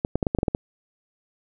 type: clicks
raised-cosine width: 2 ms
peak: -8 dBFS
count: 9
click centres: 0.049 / 0.156 / 0.228 / 0.268 / 0.349 / 0.387 / 0.431 / 0.482 / 0.549 s
effects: none